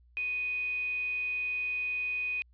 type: tone with quantisation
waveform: sine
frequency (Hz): 2489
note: D#7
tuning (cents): 0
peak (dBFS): -30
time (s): 0.17-2.42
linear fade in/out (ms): 0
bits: 7
effects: added 60 Hz sine -58 dBFS peak until 2.53 s + resampled to 11025 Hz